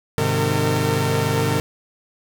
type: tone cluster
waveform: sawtooth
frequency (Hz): 102.2 / 128.9 / 152.8 / 454.3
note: G#2 / C3 / D#3 / A#4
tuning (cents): -27 / -26 / -31 / -45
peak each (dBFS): -20 / -19 / -20 / -19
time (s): 0.18-1.6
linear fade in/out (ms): 0
effects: none